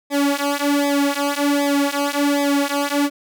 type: tone with flanger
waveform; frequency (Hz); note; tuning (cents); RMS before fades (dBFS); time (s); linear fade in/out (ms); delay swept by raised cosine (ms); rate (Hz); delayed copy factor
sawtooth; 284.8; C#4; +47; -19; 0.1-3.1; 50; 0.69 to 4.09; 1.3; -0.95
effects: none